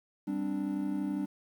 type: chord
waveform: triangle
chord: G suspended fourth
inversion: none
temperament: equal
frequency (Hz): 196 / 261.6 / 293.7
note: G3 / C4 / D4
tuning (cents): 0 / 0 / 0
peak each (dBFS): -33 / -36 / -31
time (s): 0.27-1.26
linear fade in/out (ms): 10
effects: 10-bit